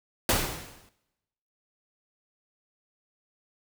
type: noise with exponential decay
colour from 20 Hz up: pink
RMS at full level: -21 dBFS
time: 0.29-0.89 s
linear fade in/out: 1 ms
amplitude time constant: 130 ms
effects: noise-tail reverb RT60 1.0 s tail -20 dB re dry